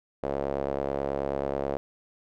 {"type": "tone with band-pass filter", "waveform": "sawtooth", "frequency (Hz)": 69.3, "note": "C#2", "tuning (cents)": 0, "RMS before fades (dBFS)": -30, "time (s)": [0.23, 1.77], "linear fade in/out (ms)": 0, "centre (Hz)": 550, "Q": 2.6, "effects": []}